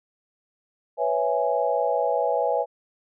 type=chord; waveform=sine; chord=C# minor seventh; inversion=third; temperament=equal; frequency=493.9 / 554.4 / 659.3 / 830.6 Hz; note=B4 / C#5 / E5 / G#5; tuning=0 / 0 / 0 / 0 cents; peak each=-26 dBFS; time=0.97-2.66 s; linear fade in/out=50 ms; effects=none